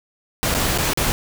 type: noise with dropouts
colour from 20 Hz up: pink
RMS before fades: -20 dBFS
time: 0.43-1.12 s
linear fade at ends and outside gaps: 0 ms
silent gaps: 0.541-0.548 / 0.777-0.785 / 0.934-0.974 s
effects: none